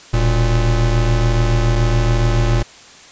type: tone pair together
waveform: square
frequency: 41.19 / 116.5 Hz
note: E1 / A#2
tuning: -1 / -1 cents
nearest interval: octave + tritone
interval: 1800 cents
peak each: -16 dBFS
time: 0.13-2.63 s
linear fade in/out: 10 ms
effects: white hiss -41 dBFS RMS until 3.11 s + resampled to 16000 Hz